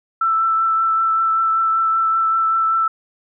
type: tone with vibrato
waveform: sine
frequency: 1328 Hz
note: E6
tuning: 12 cents sharp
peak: -14 dBFS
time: 0.21-2.88 s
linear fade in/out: 5 ms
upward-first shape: triangle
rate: 5.2 Hz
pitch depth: 16 cents each way
effects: none